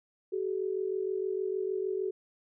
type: tone pair together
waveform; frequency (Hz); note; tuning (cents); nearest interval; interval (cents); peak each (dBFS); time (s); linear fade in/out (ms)
sine; 379.6 / 426.1; F#4 / G#4; +44 / +44; major second; 200; -31 / -34; 0.32-2.11; 10
effects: none